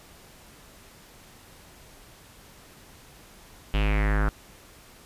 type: tone with low-pass filter sweep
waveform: square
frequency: 51.7 Hz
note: G#1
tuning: 7 cents flat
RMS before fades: -23 dBFS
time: 3.74-4.29 s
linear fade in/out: 0 ms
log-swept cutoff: 3000 to 1400 Hz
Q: 4.7
effects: pink hiss -51 dBFS RMS until 5.05 s + resampled to 32000 Hz